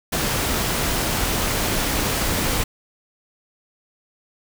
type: noise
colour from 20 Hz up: pink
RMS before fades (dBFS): -22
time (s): 0.12-2.64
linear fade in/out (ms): 10
effects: none